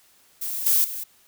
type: noise with level steps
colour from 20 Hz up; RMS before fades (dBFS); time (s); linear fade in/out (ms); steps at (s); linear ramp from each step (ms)
violet; -29 / -19 / -32; 0.41-1.04; 10; 0.66 / 0.84; 5
effects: white hiss -58 dBFS RMS until 1.27 s